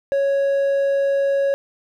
sine tone with hard clipping, 554 Hz, C#5, 1 cent flat, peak -17 dBFS, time 0.12-1.54 s, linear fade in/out 0 ms, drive 3 dB, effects none

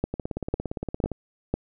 two click trains, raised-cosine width 2 ms, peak -16 / -10 dBFS, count 18 / 4, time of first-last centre 0.14-1.117 / 0.04-1.54 s, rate 17.4 / 2 Hz, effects none

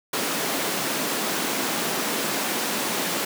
pink high-pass noise, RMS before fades -26 dBFS, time 0.13-3.25 s, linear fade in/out 5 ms, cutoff 200 Hz, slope 24 dB/octave, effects none

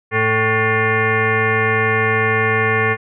sine tone with frequency modulation, 1108.7 Hz, C#6, in tune, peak -13 dBFS, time 0.11-2.97 s, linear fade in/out 50 ms, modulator 333 Hz, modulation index 3.3, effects none

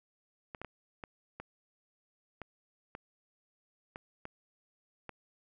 clicks, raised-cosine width 0.5 ms, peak -27 dBFS, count 10, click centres 0.548 / 0.616 / 0.647 / 1.038 / 1.4 / 2.417 / 2.951 / 3.959 / 4.254 / 5.093 s, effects none

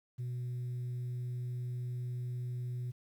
sine tone, 123.47 Hz, B2, in tune, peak -33 dBFS, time 0.18-2.92 s, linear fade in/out 20 ms, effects tanh soft clip ceiling -34 dBFS + 11-bit

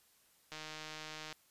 click train, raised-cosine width 0.2 ms, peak -28 dBFS, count 126, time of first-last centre 0.52-1.326 s, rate 155 Hz, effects white hiss -69 dBFS RMS until 1.5 s + resampled to 32000 Hz

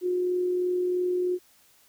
sine tone with amplitude modulation, 360.6 Hz, F#4, 45 cents flat, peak -22 dBFS, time 0.01-1.39 s, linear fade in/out 50 ms, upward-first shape sine, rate 43 Hz, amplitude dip 25%, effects white hiss -60 dBFS RMS until 1.88 s

